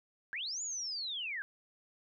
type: linear two-way sweep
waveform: sine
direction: up then down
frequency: 1546 to 7040 to 1546 Hz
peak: -36 dBFS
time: 0.33-1.42 s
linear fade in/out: 0 ms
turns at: 0.62 s
effects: none